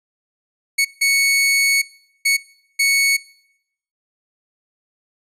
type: tone bursts at uneven times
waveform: sawtooth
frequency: 2217 Hz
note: C#7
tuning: in tune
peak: -10 dBFS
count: 4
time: 0.78-0.85 / 1.01-1.82 / 2.25-2.37 / 2.79-3.17 s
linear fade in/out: 10 ms
effects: noise-tail reverb RT60 0.8 s tail -23 dB re dry + resampled to 32000 Hz